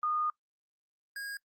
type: tone pair in turn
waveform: sine / square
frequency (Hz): 1226 / 1633.7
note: D#6 / G#6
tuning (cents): -26 / -29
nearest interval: perfect fourth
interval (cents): 497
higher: second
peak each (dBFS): -28 / -38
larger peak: first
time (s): 0.03-0.3 / 1.16-1.37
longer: first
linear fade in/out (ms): 2
effects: noise-tail reverb RT60 0.1 s tail -22 dB re dry + Opus 32 kbps